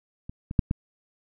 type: clicks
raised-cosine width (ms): 5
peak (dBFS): -24 / -20 / -6 / -12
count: 4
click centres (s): 0.295 / 0.511 / 0.592 / 0.711
effects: none